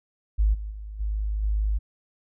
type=tone with level steps; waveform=sine; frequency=52.2 Hz; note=G#1; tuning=10 cents sharp; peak=-17 / -30 / -34 / -24 / -21 dBFS; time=0.38-1.79 s; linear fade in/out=20 ms; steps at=0.53 / 0.7 / 0.99 / 1.42 s; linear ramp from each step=20 ms; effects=none